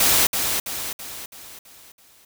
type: noise with echo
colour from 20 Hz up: white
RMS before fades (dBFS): -17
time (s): 0-0.27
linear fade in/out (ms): 5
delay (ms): 330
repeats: 6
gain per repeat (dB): -6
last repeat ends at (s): 2.25
effects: none